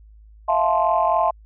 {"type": "chord", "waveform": "sine", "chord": "F major seventh", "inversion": "third", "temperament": "just", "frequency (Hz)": [654.8, 698.5, 873.1, 1047.7], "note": ["E5", "F5", "A5", "C6"], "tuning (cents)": [-12, 0, -14, 2], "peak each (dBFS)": -21, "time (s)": [0.48, 1.31], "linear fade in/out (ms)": 10, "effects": ["tanh soft clip ceiling -6 dBFS", "added 53 Hz sine -44 dBFS peak until 1.45 s"]}